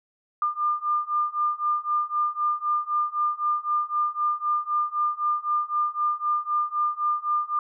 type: beating tone pair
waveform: sine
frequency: 1200 / 1203.9 Hz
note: D6 / D6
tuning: +37 / +43 cents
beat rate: 3.9 Hz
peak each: -26 / -25 dBFS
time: 0.42-7.59 s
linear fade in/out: 2 ms
effects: none